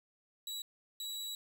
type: tone bursts at uneven times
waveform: sawtooth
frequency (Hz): 3903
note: B7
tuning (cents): -21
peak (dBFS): -36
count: 2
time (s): 0.47-0.62 / 1-1.35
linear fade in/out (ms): 2
effects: none